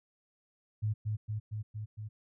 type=tone with echo; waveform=sine; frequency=107.1 Hz; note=A2; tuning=46 cents flat; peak=-28 dBFS; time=0.82-0.94 s; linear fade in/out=20 ms; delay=230 ms; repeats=5; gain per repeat=-2 dB; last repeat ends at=2.09 s; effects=none